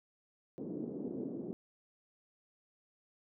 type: band-pass noise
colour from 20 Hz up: pink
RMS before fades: -41 dBFS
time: 0.58-1.53 s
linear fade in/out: 0 ms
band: 210 to 390 Hz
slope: 24 dB/octave
effects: none